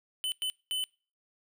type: tone bursts at uneven times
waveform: square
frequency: 3024 Hz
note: F#7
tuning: 37 cents sharp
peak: -30 dBFS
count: 3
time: 0.24-0.32 / 0.42-0.5 / 0.71-0.84 s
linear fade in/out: 0 ms
effects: noise-tail reverb RT60 0.4 s tail -26 dB re dry